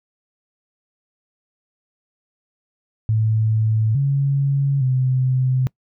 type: tone with pitch steps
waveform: sine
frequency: 109.9 / 139.1 / 129.1 Hz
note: A2 / C#3 / C3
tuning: -2 / +6 / -23 cents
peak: -15 dBFS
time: 3.09-5.67 s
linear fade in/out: 0 ms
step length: 860 ms
effects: noise-tail reverb RT60 0.1 s tail -24 dB re dry